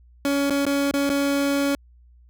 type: tone with dropouts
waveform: 30% pulse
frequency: 280.9 Hz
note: C#4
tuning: 23 cents sharp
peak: -17 dBFS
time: 0.25-1.75 s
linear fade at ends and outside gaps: 1 ms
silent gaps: 0.498-0.506 / 0.653-0.665 / 0.912-0.938 / 1.094-1.1 s
effects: added 60 Hz sine -49 dBFS peak until 2.29 s